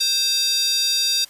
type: tone with high-pass filter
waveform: square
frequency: 526 Hz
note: C5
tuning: 9 cents sharp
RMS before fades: -20 dBFS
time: 0-1.25 s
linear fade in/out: 10 ms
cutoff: 4300 Hz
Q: 6.4
effects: white hiss -48 dBFS RMS until 1.29 s + resampled to 32000 Hz